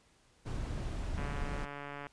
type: noise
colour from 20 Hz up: brown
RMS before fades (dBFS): -37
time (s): 0.45-1.66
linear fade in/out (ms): 20
type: click train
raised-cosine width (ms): 0.5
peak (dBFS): -28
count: 128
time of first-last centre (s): 1.18-2.068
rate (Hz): 143
effects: pink hiss -67 dBFS RMS until 2.12 s + resampled to 22050 Hz